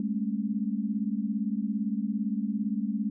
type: tone cluster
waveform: sine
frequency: 202.2 / 219.8 / 274.5 Hz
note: G#3 / A3 / C#4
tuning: -46 / -2 / -17 cents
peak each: -30 / -30 / -36 dBFS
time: 0-3.1 s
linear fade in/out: 2 ms
effects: none